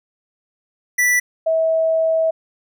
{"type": "tone pair in turn", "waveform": ["square", "sine"], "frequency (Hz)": [1969, 646.9], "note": ["B6", "E5"], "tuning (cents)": [-6, -33], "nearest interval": "octave + perfect fifth", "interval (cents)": 1927, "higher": "first", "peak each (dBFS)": -14, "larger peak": "neither", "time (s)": [[0.98, 1.2], [1.46, 2.31]], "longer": "second", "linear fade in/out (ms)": 10, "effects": []}